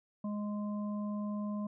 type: harmonic tone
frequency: 207.7 Hz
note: G#3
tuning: in tune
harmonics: 1 / 3 / 5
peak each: -34 / -46 / -48 dBFS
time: 0.24-1.67 s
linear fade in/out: 5 ms
effects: none